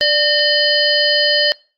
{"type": "harmonic tone with a mistuned harmonic", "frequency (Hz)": 609, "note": "D#5", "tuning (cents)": -37, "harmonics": [1, 3, 5, 7, 8], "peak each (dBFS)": [-18, -18, -18, -18, -18], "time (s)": [0.01, 1.52], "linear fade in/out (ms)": 0, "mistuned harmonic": 1, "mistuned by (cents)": -56, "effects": ["noise-tail reverb RT60 0.4 s tail -26 dB re dry", "Opus 32 kbps"]}